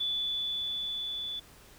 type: tone with level ramp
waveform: sine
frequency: 3465 Hz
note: A7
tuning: 27 cents flat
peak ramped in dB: -28 to -34 dBFS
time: 0-1.4 s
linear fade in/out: 10 ms
effects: pink hiss -55 dBFS RMS until 1.78 s